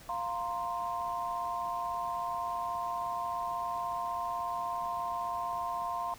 sine chord, F suspended fourth, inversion none, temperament just, 698.5 / 931.3 / 1047.7 Hz, F5 / Bb5 / C6, 0 / -2 / +2 cents, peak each -37 / -38 / -35 dBFS, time 0.09-6.14 s, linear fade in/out 2 ms, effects pink hiss -53 dBFS RMS until 6.18 s

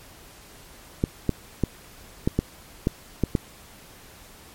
clicks, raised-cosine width 3 ms, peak -7 dBFS, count 8, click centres 1.039 / 1.293 / 1.637 / 2.275 / 2.39 / 2.871 / 3.237 / 3.352 s, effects pink hiss -48 dBFS RMS until 4.54 s + MP3 64 kbps

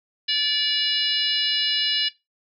harmonic tone with a mistuned harmonic, 579 Hz, D5, 25 cents flat, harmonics 3 / 4 / 5 / 6 / 7 / 8 / 9, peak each -32 / -34 / -24 / -30 / -25 / -34 / -30 dBFS, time 0.28-2.09 s, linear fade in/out 10 ms, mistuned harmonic 8, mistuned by +45 cents, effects noise-tail reverb RT60 0.2 s tail -17 dB re dry

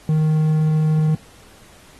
triangle tone, 155.56 Hz, D#3, in tune, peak -12 dBFS, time 0.09-1.15 s, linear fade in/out 2 ms, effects pink hiss -48 dBFS RMS until 1.99 s + AAC 32 kbps

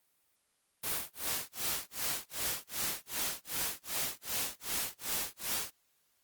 white noise with tremolo, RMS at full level -33 dBFS, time 0.83-5.71 s, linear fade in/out 10 ms, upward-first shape sine, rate 2.6 Hz, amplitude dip 100%, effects white hiss -74 dBFS RMS until 6.23 s + Opus 32 kbps

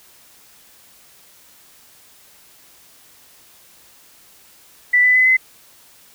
sine tone with pitch steps, 1975.5 / 1997.3 / 2019 / 2042 Hz, B6 / B6 / B6 / C7, 0 / +19 / +38 / -43 cents, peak -10 dBFS, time 4.93-5.37 s, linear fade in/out 10 ms, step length 110 ms, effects white hiss -49 dBFS RMS until 6.14 s

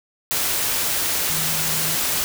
sine tone in noise, 157.9 Hz, D#3, 26 cents sharp, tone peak -32 dBFS, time 1.3-1.95 s, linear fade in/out 0 ms, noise white, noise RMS -22 dBFS, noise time 0.31-2.24 s, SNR -13 dB, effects none

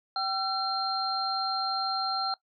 sine tone cluster, 772 / 1350 / 4177 Hz, G5 / E6 / C8, -27 / +41 / -4 cents, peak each -31 / -32 / -31 dBFS, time 0.16-2.34 s, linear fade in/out 2 ms, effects noise-tail reverb RT60 0.1 s tail -20 dB re dry

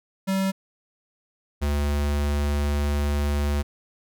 square tone pair in turn, 192.3 / 72.57 Hz, G3 / D2, -33 / -20 cents, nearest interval octave + perfect fourth, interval 1687 cents, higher first, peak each -22 dBFS, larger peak neither, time 0.27-0.52 / 1.61-3.63 s, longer second, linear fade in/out 20 ms, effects none

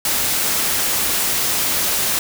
white noise, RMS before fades -19 dBFS, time 0.05-2.19 s, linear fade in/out 2 ms, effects none

